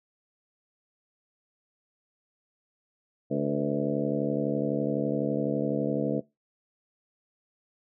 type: harmonic tone with a mistuned harmonic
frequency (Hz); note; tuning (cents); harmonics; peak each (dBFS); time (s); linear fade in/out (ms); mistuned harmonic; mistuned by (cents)
71.9; D2; -36; 2 / 3 / 4 / 5 / 6 / 7 / 8 / 9; -33 / -31 / -30 / -37 / -34 / -32 / -39 / -36; 3.3-6.21; 20; 6; +48
effects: noise-tail reverb RT60 0.2 s tail -20 dB re dry